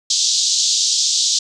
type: band-pass noise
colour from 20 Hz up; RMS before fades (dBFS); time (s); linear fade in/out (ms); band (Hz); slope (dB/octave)
white; -17; 0.1-1.39; 5; 3500 to 7000; 48
effects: resampled to 22050 Hz